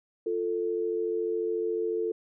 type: tone pair together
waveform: sine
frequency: 349.2 / 443.2 Hz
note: F4 / A4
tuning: 0 / +13 cents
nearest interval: major third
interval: 413 cents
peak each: -31 / -28 dBFS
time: 0.26-2.12 s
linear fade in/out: 5 ms
effects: none